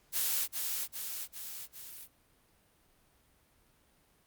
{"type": "noise with echo", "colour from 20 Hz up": "blue", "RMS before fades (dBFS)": -31, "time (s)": [0.12, 0.48], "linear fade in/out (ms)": 50, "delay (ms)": 400, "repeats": 4, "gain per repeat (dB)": -4, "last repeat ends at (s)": 2.08, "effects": ["pink hiss -68 dBFS RMS until 4.26 s", "Opus 48 kbps"]}